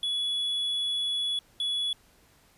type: tone pair in turn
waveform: triangle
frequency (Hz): 3396 / 3396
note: G#7 / G#7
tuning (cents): +38 / +38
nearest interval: unison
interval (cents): 0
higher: neither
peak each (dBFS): -25 / -25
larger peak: neither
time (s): 0.03-1.39 / 1.6-1.93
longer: first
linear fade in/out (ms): 2
effects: pink hiss -61 dBFS RMS until 2.57 s + resampled to 32000 Hz